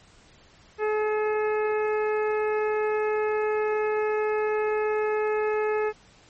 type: harmonic tone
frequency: 427.1 Hz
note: G#4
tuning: 48 cents sharp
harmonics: 1 / 2 / 3 / 4 / 5 / 6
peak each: -23 / -32 / -35 / -36 / -40 / -40 dBFS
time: 0.78-5.93 s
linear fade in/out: 50 ms
effects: pink hiss -55 dBFS RMS until 6.29 s + MP3 32 kbps